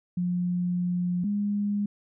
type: tone pair in turn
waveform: sine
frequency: 177.8 / 204.6 Hz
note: F3 / G#3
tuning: +31 / -26 cents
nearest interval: major second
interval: 243 cents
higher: second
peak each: -24 dBFS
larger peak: neither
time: 0.17-1.24 / 1.24-1.86 s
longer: first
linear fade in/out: 5 ms
effects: none